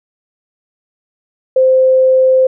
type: tone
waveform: sine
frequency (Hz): 520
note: C5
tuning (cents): -11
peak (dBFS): -6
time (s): 1.56-2.47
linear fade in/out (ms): 5
effects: none